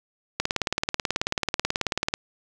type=click train; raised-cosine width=0.2 ms; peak=-6 dBFS; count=33; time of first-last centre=0.4-2.139 s; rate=18.4 Hz; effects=none